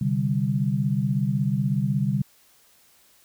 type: chord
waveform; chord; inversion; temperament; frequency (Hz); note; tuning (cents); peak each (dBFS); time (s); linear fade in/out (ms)
sine; C suspended second; none; just; 130.81 / 147.16 / 196.22; C3 / D3 / G3; 0 / +4 / +2; -25; 0.01-2.22; 5
effects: white hiss -58 dBFS RMS until 3.24 s